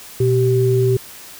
sine tone pair together, 121.7 / 386.4 Hz, B2 / G4, -25 / -25 cents, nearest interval octave + minor sixth, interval 2000 cents, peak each -15 dBFS, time 0.2-0.97 s, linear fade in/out 5 ms, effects white hiss -38 dBFS RMS until 1.39 s

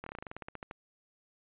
slowing click train, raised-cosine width 0.5 ms, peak -26 dBFS, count 15, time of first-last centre 0.04-0.711 s, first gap 24 ms, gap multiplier 1.1, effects resampled to 8000 Hz

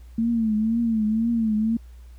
sine tone with vibrato, 223.6 Hz, A3, 28 cents sharp, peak -19 dBFS, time 0.18-1.77 s, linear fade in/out 5 ms, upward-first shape triangle, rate 2 Hz, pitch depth 100 cents each way, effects added 60 Hz sine -41 dBFS peak until 2.18 s + pink hiss -61 dBFS RMS until 2.18 s

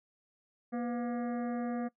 harmonic tone with a mistuned harmonic, 238 Hz, A#3, 36 cents sharp, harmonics 1 / 2 / 3 / 5 / 6 / 7 / 8 / 9, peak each -33 / -41 / -42 / -49 / -56 / -53 / -58 / -61 dBFS, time 0.72-1.89 s, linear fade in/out 20 ms, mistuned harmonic 2, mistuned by +81 cents, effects noise-tail reverb RT60 0.1 s tail -21 dB re dry

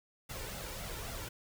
pink noise with flanger, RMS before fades -42 dBFS, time 0.29-1.29 s, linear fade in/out 10 ms, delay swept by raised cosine 1.4 to 2.2 ms, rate 3.7 Hz, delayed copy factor +0.6, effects none

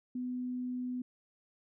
sine tone, 250 Hz, B3, 21 cents sharp, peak -34 dBFS, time 0.15-1.02 s, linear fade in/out 5 ms, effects none

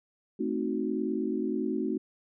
sine chord, A diminished seventh, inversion none, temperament equal, 220 / 261.6 / 311.1 / 370 Hz, A3 / C4 / Eb4 / Gb4, 0 / 0 / 0 / 0 cents, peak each -33 dBFS, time 0.39-1.98 s, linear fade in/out 10 ms, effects none

